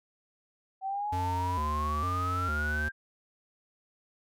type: exponential sweep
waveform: sine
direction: up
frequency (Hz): 760 to 1601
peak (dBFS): -30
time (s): 0.81-2.92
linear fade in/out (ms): 50
type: tone with vibrato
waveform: square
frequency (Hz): 82.41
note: E2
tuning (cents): 0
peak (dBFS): -32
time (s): 1.12-2.89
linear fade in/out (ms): 10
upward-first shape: square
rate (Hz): 1.1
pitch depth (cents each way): 160
effects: none